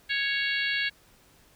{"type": "harmonic tone", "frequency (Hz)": 554.4, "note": "C#5", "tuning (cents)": 0, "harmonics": [3, 4, 5, 6, 7, 8], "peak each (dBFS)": [-29, -31, -33, -35, -36, -37], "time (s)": [0.09, 0.9], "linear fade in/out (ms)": 20, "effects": ["pink hiss -59 dBFS RMS until 1.55 s"]}